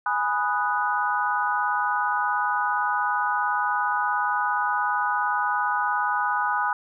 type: chord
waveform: sine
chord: G# minor seventh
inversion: none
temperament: equal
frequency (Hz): 830.6 / 987.8 / 1244.5 / 1480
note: G#5 / B5 / D#6 / F#6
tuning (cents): 0 / 0 / 0 / 0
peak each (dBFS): -27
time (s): 0.06-6.73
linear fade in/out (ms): 2
effects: none